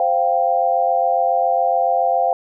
sine chord, C suspended fourth, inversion none, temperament just, 523.3 / 697.7 / 784.9 Hz, C5 / F5 / G5, 0 / -2 / +2 cents, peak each -21 / -17 / -19 dBFS, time 0-2.33 s, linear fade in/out 2 ms, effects none

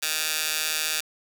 15% pulse tone with high-pass filter, 155.56 Hz, D#3, in tune, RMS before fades -27 dBFS, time 0.02-1.01 s, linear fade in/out 10 ms, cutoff 2800 Hz, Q 0.62, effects 8-bit

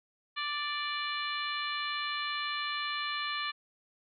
harmonic tone, 587.3 Hz, D5, in tune, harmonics 2 / 3 / 4 / 5 / 6 / 7, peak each -36 / -38 / -39 / -40 / -41 / -41 dBFS, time 0.36-3.52 s, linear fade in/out 20 ms, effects MP3 96 kbps

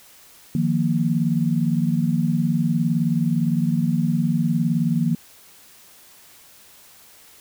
sine chord, Eb suspended second, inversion none, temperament just, 155.56 / 175.01 / 233.3 Hz, Eb3 / F3 / Bb3, 0 / +4 / +2 cents, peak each -22 dBFS, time 0.55-5.15 s, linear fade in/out 2 ms, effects white hiss -49 dBFS RMS until 7.4 s

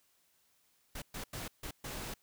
pink noise bursts at uneven times, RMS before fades -42 dBFS, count 5, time 0.95-1.02 / 1.14-1.24 / 1.33-1.48 / 1.63-1.71 / 1.84-2.14 s, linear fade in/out 5 ms, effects white hiss -72 dBFS RMS until 2.22 s

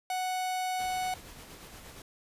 45% pulse tone, 740 Hz, F#5, in tune, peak -30 dBFS, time 0.1-1.14 s, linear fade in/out 2 ms
pink noise with tremolo, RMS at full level -47 dBFS, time 0.79-2.02 s, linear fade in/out 2 ms, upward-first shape sine, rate 8.5 Hz, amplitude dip 35%
effects resampled to 32000 Hz

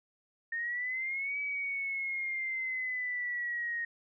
sine exponential two-way sweep, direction up then down, 1830 to 2289 to 1863 Hz, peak -32 dBFS, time 0.52-3.85 s, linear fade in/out 5 ms, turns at 1.39 s, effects none

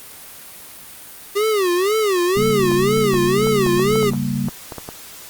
square tone with vibrato, 392 Hz, G4, in tune, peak -16 dBFS, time 1.35-4.11 s, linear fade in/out 20 ms, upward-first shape sine, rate 2 Hz, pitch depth 200 cents each way
sine chord, G diminished, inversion second, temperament equal, 138.59 / 196 / 233.1 Hz, Db3 / G3 / Bb3, 0 / 0 / 0 cents, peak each -23 dBFS, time 2.37-4.49 s, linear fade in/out 0 ms
clicks, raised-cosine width 1 ms, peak -15 dBFS, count 12, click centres 2.715 / 3.14 / 3.471 / 3.665 / 3.795 / 3.957 / 4.029 / 4.135 / 4.485 / 4.722 / 4.783 / 4.889 s
effects white hiss -38 dBFS RMS until 5.29 s + Opus 32 kbps

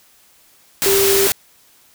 sine tone in noise, 393.4 Hz, G4, 6 cents sharp, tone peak -14 dBFS, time 0.86-1.27 s, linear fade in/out 0 ms, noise white, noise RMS -17 dBFS, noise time 0.82-1.32 s, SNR 0 dB, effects white hiss -52 dBFS RMS until 1.94 s

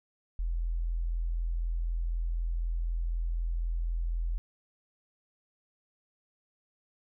sine tone, 42 Hz, E1, 33 cents sharp, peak -28 dBFS, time 0.39-4.38 s, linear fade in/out 0 ms, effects none

